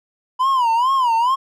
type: tone with vibrato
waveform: triangle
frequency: 990 Hz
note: B5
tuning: 4 cents sharp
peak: -12 dBFS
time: 0.39-1.36 s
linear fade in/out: 20 ms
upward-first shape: sine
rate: 2.3 Hz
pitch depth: 160 cents each way
effects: none